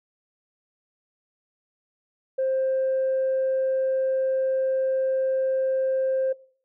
sine tone, 527 Hz, C5, 12 cents sharp, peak -20 dBFS, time 2.38-6.33 s, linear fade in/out 10 ms, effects noise-tail reverb RT60 0.5 s tail -21 dB re dry + tanh soft clip ceiling -18 dBFS

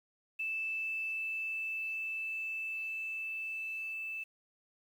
sine tone with level ramp, 2637 Hz, E7, in tune, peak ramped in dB -33 to -37 dBFS, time 0.39-4.24 s, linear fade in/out 10 ms, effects 10-bit

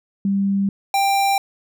sine / square tone pair in turn, 197.4 / 789.6 Hz, G3 / G5, +12 / +12 cents, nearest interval 2 octaves, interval 2400 cents, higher second, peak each -16 dBFS, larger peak neither, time 0.25-0.69 / 0.94-1.38 s, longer neither, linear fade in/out 2 ms, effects none

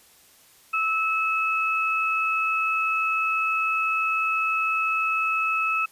sine tone pair together, 1307 / 2588 Hz, E6 / E7, -15 / -32 cents, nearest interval octave, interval 1183 cents, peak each -24 dBFS, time 0.73-5.86 s, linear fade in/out 10 ms, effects white hiss -55 dBFS RMS until 5.91 s + resampled to 32000 Hz

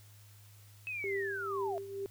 sine linear sweep, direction down, 2600 to 640 Hz, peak -36 dBFS, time 0.87-1.78 s, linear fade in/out 0 ms
sine tone with tremolo, 394.2 Hz, G4, 10 cents sharp, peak -32 dBFS, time 1.04-2.06 s, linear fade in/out 0 ms, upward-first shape triangle, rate 2.1 Hz, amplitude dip 75%
effects added 103 Hz sine -55 dBFS peak until 2.1 s + white hiss -62 dBFS RMS until 2.1 s

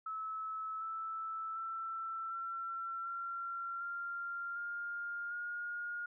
sine tone with pitch steps, 1300 / 1317.4 / 1335 / 1352.9 / 1371 / 1389.3 / 1407.9 / 1426.7 Hz, E6 / E6 / E6 / E6 / F6 / F6 / F6 / F6, -24 / -1 / +22 / +45 / -32 / -9 / +14 / +37 cents, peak -38 dBFS, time 0.06-6.06 s, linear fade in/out 5 ms, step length 750 ms, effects none

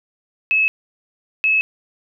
sine tone pair in turn, 2589 / 2589 Hz, E7 / E7, -32 / -32 cents, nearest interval unison, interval 0 cents, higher neither, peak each -13 dBFS, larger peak neither, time 0.51-0.68 / 1.44-1.61 s, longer neither, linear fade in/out 0 ms, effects none

